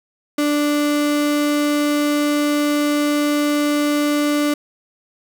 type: tone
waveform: 35% pulse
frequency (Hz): 293.7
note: D4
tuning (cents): 0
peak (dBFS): -14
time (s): 0.38-4.54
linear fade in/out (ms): 5
effects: none